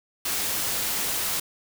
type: noise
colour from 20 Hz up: white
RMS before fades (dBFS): -27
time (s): 0.25-1.4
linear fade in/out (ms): 5
effects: none